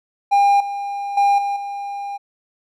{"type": "tone with level steps", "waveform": "triangle", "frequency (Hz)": 804, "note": "G5", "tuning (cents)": 44, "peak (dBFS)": [-9, -21, -10, -17, -23], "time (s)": [0.31, 2.18], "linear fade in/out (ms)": 20, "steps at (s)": [0.6, 1.17, 1.38, 1.56], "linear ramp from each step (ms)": 5, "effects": []}